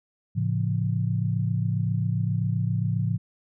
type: chord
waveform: sine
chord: A augmented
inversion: none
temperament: just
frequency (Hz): 110 / 137.5 / 171.88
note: A2 / C#3 / E#3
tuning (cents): 0 / -14 / -27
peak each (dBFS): -25 / -28 / -28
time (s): 0.35-3.18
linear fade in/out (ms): 20
effects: none